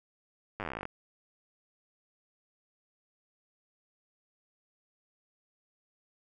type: slowing click train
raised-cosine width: 0.5 ms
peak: -21 dBFS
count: 18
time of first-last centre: 0.6-0.854 s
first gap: 9 ms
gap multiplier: 1.06
effects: none